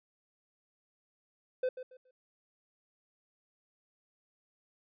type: tone with echo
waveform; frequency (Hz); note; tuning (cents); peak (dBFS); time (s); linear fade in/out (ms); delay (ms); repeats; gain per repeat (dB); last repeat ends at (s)
triangle; 510; C5; -44; -26; 1.63-1.69; 5; 140; 3; -12; 2.11
effects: resampled to 11025 Hz